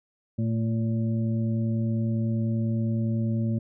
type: harmonic tone with a mistuned harmonic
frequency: 113.9 Hz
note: A#2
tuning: 40 cents flat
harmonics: 1 / 2 / 3 / 5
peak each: -25 / -27 / -39 / -41 dBFS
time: 0.38-3.59 s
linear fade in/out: 10 ms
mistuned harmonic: 2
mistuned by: -30 cents
effects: none